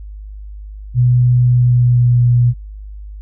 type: tone with pitch glide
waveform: sine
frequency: 123.47 to 121.35 Hz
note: B2 to B2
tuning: 0 to -30 cents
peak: -8 dBFS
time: 0.94-2.54 s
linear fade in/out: 50 ms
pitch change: -30 cents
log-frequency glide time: 1.45-2.24 s
effects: noise-tail reverb RT60 0.1 s tail -26 dB re dry + added 51 Hz sine -28 dBFS peak until 3.21 s